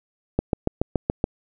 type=click train; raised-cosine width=2 ms; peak=-6 dBFS; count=7; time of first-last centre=0.39-1.241 s; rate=7.05 Hz; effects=none